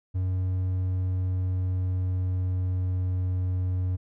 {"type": "tone with pitch glide", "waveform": "triangle", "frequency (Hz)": [92.5, 91.65], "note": ["F#2", "F#2"], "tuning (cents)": [0, -16], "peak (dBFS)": -22, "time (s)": [0.14, 3.97], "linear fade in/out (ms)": 20, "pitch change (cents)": -16, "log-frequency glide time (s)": [0.57, 3.32], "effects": []}